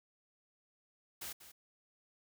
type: noise with echo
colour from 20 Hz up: white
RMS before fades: -44 dBFS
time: 1.21-1.33 s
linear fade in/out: 10 ms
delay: 190 ms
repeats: 1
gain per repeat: -12 dB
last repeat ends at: 1.52 s
effects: none